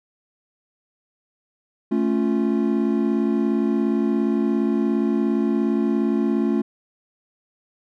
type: chord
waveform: triangle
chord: A augmented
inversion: none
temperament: equal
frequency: 220 / 277.2 / 349.2 Hz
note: A3 / C#4 / E#4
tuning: 0 / 0 / 0 cents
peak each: -19 / -21 / -22 dBFS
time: 1.91-6.62 s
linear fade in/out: 10 ms
effects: none